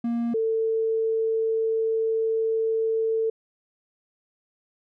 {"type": "tone pair in turn", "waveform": ["triangle", "sine"], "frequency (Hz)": [234.6, 446.6], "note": ["A#3", "A4"], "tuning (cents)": [11, 26], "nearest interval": "major seventh", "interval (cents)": 1115, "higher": "second", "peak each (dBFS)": -21, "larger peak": "neither", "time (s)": [[0.04, 0.34], [0.34, 3.3]], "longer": "second", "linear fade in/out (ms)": 5, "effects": []}